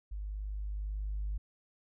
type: tone with level ramp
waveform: sine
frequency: 50.9 Hz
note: G#1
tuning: 34 cents flat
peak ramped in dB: -36 to -31 dBFS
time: 0.11-1.38 s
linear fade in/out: 10 ms
effects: tanh soft clip ceiling -29 dBFS